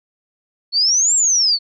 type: exponential two-way sweep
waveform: sine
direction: up then down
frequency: 4346 to 7640 to 4346 Hz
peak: -12 dBFS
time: 0.72-1.59 s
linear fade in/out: 50 ms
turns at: 1.15 s
effects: none